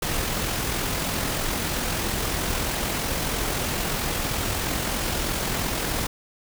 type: noise with amplitude modulation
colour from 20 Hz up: pink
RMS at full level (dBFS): -25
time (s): 0.02-6.07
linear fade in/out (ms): 5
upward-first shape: sine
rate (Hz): 43.1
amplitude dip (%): 30
effects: none